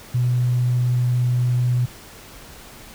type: tone with tanh clipping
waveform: triangle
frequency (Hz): 123.47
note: B2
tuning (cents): 0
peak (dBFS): -16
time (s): 0.14-1.86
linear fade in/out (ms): 10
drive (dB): 4
effects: pink hiss -42 dBFS RMS until 2.94 s